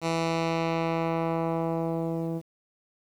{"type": "tone with low-pass filter sweep", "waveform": "10% pulse", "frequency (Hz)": 164.81, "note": "E3", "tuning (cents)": 0, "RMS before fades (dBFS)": -28, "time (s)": [0.01, 2.42], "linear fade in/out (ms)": 50, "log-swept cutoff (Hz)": [7900, 350], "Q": 0.77, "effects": ["9-bit"]}